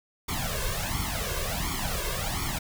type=noise with flanger; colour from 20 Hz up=pink; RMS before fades=-30 dBFS; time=0.28-2.59 s; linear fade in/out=10 ms; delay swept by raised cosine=0.9 to 1.9 ms; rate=1.4 Hz; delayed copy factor=+0.9; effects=none